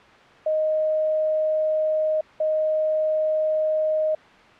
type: tone pair in turn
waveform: sine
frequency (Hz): 622.3 / 622.3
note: D#5 / D#5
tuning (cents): 0 / 0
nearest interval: unison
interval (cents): 0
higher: neither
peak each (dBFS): -19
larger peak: neither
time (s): 0.46-2.21 / 2.4-4.15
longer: neither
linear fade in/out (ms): 5
effects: white hiss -48 dBFS RMS until 4.59 s + low-pass 2000 Hz 12 dB/octave